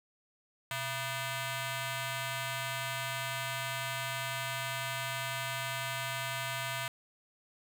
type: ring-modulated tone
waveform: 10% pulse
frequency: 546 Hz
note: C#5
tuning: 26 cents flat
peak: -23 dBFS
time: 0.71-6.88 s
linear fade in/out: 2 ms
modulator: 420 Hz
effects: none